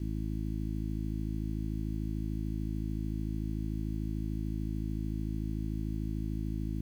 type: harmonic tone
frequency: 53.5 Hz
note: A1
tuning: 48 cents flat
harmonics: 1 / 2 / 3 / 4 / 5 / 6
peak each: -35 / -38 / -40 / -41 / -42 / -43 dBFS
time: 0-6.81 s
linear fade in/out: 5 ms
effects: 10-bit